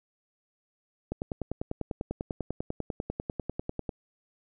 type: click train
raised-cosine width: 2 ms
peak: -18 dBFS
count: 29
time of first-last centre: 1.12-3.892 s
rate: 10.1 Hz
effects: none